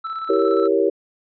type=tone with tremolo; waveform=triangle; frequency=1320 Hz; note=E6; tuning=2 cents sharp; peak=-22 dBFS; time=0.04-0.68 s; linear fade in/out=10 ms; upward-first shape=square; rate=17 Hz; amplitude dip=40%
type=chord; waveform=sine; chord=E diminished seventh; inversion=none; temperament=equal; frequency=329.6 / 392 / 466.2 / 554.4 Hz; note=E4 / G4 / Bb4 / Db5; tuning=0 / 0 / 0 / 0 cents; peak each=-22 / -18 / -20 / -23 dBFS; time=0.29-0.9 s; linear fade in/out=10 ms
effects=resampled to 11025 Hz